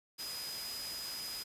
sine tone in noise, 4978 Hz, D#8, in tune, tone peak -41 dBFS, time 0.18-1.44 s, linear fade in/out 20 ms, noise white, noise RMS -44 dBFS, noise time 0.18-1.44 s, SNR 0 dB, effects resampled to 32000 Hz

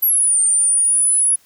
sine linear two-way sweep, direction down then up, 11880 to 8870 to 10400 Hz, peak -12 dBFS, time 0.02-1.36 s, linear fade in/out 10 ms, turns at 0.39 s, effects white hiss -54 dBFS RMS until 1.45 s

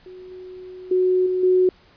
sine tone with level steps, 368.2 Hz, F#4, 8 cents flat, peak -37 / -35 / -15 / -19 / -13 dBFS, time 0.06-1.69 s, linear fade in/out 2 ms, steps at 0.31 / 0.91 / 1.26 / 1.43 s, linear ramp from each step 5 ms, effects pink hiss -54 dBFS RMS until 1.96 s + resampled to 11025 Hz

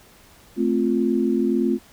sine chord, F major, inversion first, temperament equal, 220 / 261.6 / 349.2 Hz, A3 / C4 / F4, 0 / 0 / 0 cents, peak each -22 dBFS, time 0.56-1.79 s, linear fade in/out 50 ms, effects pink hiss -51 dBFS RMS until 1.92 s

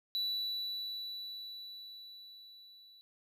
triangle tone with level ramp, 3951 Hz, B7, in tune, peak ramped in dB -30 to -55 dBFS, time 0.15-3.01 s, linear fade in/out 0 ms, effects none

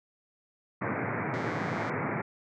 pink band-pass noise, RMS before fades -32 dBFS, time 0.81-2.22 s, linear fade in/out 10 ms, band 100 to 2300 Hz, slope 96 dB/octave
click train, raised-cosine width 0.2 ms, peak -31 dBFS, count 95, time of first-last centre 1.34-1.896 s, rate 169 Hz
effects none

